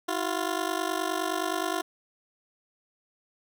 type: ring-modulated tone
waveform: 15% pulse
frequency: 349.2 Hz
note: F4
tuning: in tune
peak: -18 dBFS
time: 0.08-1.82 s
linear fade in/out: 10 ms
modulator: 24.8 Hz
effects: none